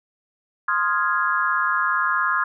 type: chord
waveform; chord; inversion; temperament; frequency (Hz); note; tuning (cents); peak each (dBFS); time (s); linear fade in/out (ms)
sine; F minor seventh; second; equal with one note detuned; 1046.5 / 1244.5 / 1401.8 / 1661.2; C6 / Eb6 / F6 / Ab6; 0 / 0 / +6 / 0; -24; 0.68-2.44; 5
effects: none